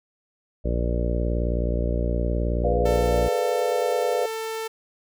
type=harmonic tone; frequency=59.1 Hz; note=A#1; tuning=24 cents sharp; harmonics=1 / 2 / 3 / 4 / 5 / 6 / 7 / 8 / 9 / 10; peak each=-23 / -31 / -32 / -35 / -35 / -35 / -37 / -34 / -37 / -33 dBFS; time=0.64-3.29 s; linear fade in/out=20 ms
type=chord; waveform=sine; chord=G# diminished seventh; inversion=none; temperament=equal; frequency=415.3 / 493.9 / 587.3 / 698.5 Hz; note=G#4 / B4 / D5 / F5; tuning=0 / 0 / 0 / 0 cents; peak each=-29 / -24 / -28 / -28 dBFS; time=2.64-4.26 s; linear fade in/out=5 ms
type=tone; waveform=sawtooth; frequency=445.3 Hz; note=A4; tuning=21 cents sharp; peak=-24 dBFS; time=2.85-4.68 s; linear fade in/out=10 ms
effects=none